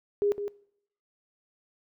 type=tone with echo; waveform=sine; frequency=408.2 Hz; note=G#4; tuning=30 cents flat; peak=-22 dBFS; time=0.22-0.32 s; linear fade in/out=0 ms; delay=160 ms; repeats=1; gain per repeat=-8 dB; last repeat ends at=0.48 s; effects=noise-tail reverb RT60 0.7 s tail -22 dB re dry